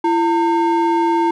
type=ring-modulated tone; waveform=triangle; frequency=622.3 Hz; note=D#5; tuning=in tune; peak=-8 dBFS; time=0.04-1.31 s; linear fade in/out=5 ms; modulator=286 Hz; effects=none